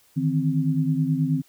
sine tone cluster, 150.8 / 160.2 / 261.2 Hz, D3 / E3 / C4, +46 / -49 / -3 cents, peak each -24 dBFS, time 0.16-1.42 s, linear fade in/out 20 ms, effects white hiss -59 dBFS RMS until 1.48 s

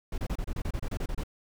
brown noise bursts, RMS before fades -31 dBFS, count 13, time 0.12-1.236 s, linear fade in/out 5 ms, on 60 ms, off 28 ms, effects none

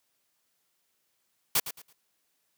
white noise with echo, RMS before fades -24 dBFS, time 1.55-1.6 s, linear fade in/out 5 ms, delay 110 ms, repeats 3, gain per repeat -12 dB, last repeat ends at 1.93 s, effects white hiss -75 dBFS RMS until 2.57 s + high-pass 100 Hz 12 dB/octave

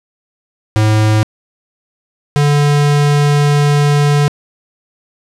square tone pair in turn, 108 / 145.5 Hz, A2 / D3, -32 / -16 cents, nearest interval perfect fourth, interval 516 cents, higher second, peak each -9 dBFS, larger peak neither, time 0.76-1.23 / 2.36-4.28 s, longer second, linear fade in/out 0 ms, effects low-pass 9000 Hz 12 dB/octave

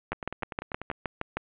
two click trains, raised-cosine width 0.5 ms, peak -14 / -20 dBFS, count 9 / 9, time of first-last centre 0.12-1.37 / 0.13-0.914 s, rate 6.4 / 10.2 Hz, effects resampled to 8000 Hz + 7-bit

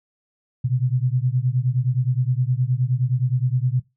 sine beating tone pair, 122.3 / 131.9 Hz, B2 / C3, -16 / +14 cents, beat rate 9.6 Hz, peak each -21 dBFS, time 0.64-3.8 s, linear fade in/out 10 ms, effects noise-tail reverb RT60 0.2 s tail -18 dB re dry

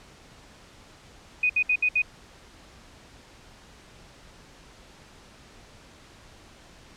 sine tone bursts, 2489 Hz, D#7, in tune, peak -19 dBFS, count 5, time 1.43-2.02 s, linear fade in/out 5 ms, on 66 ms, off 65 ms, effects pink hiss -51 dBFS RMS until 6.96 s + low-pass 7000 Hz 12 dB/octave

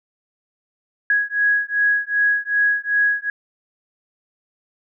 sine beating tone pair, 1661.2 / 1663.8 Hz, G#6 / G#6, 0 / +3 cents, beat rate 2.6 Hz, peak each -19 dBFS, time 1.1-3.3 s, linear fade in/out 2 ms, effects none

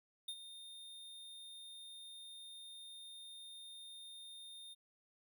square tone with ADSR envelope, 3646 Hz, A#7, 39 cents flat, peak -40 dBFS, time 0.28-4.75 s, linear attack 6 ms, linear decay 61 ms, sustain -11 dB, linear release 24 ms, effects none

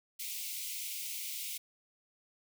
white high-pass noise, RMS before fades -40 dBFS, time 0.19-1.58 s, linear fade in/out 10 ms, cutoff 2100 Hz, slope 96 dB/octave, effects none

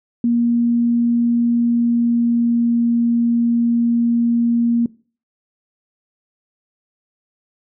sine tone with pitch glide, 236.4 to 235 Hz, A#3 to A#3, +24 to +14 cents, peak -13 dBFS, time 0.24-4.86 s, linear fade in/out 2 ms, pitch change -10 cents, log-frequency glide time 1.54-2.86 s, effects noise-tail reverb RT60 0.4 s tail -21 dB re dry

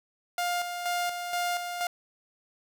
sawtooth tone with tremolo, 705 Hz, F5, 16 cents sharp, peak -23 dBFS, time 0.38-1.87 s, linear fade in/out 2 ms, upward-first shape square, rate 2.1 Hz, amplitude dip 50%, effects none

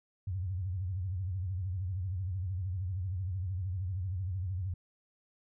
sine tone with vibrato, 92.5 Hz, F#2, in tune, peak -32 dBFS, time 0.27-4.74 s, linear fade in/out 5 ms, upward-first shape sine, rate 13 Hz, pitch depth 140 cents each way, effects none

